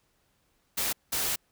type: noise bursts at uneven times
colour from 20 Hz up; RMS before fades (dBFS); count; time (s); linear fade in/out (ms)
white; -29; 2; 0.77-0.93 / 1.12-1.36; 10
effects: pink hiss -71 dBFS RMS until 1.51 s